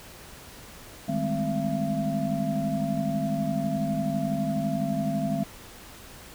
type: tone cluster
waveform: sine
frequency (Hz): 154.7 / 200.7 / 212.7 / 260.3 / 676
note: D#3 / G3 / G#3 / C4 / E5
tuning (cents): -10 / +41 / +42 / -9 / +43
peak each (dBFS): -31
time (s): 1.08-5.44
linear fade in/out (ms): 10
effects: pink hiss -46 dBFS RMS until 6.34 s